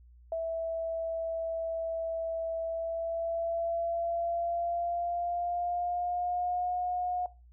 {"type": "tone with pitch glide", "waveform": "sine", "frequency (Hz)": [657, 720.6], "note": ["E5", "F#5"], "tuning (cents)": [-6, -46], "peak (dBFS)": -29, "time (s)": [0.32, 7.26], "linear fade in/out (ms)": 2, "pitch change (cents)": 160, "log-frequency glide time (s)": [2.61, 6.74], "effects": ["noise-tail reverb RT60 0.3 s tail -19 dB re dry", "added 60 Hz sine -53 dBFS peak until 7.52 s"]}